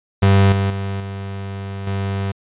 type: tone with level steps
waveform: 35% pulse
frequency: 98 Hz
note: G2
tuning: in tune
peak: -8 / -14 / -20 / -24 / -18 dBFS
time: 0.22-2.32 s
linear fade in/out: 10 ms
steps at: 0.52 / 0.7 / 1 / 1.87 s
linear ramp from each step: 2 ms
effects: resampled to 8000 Hz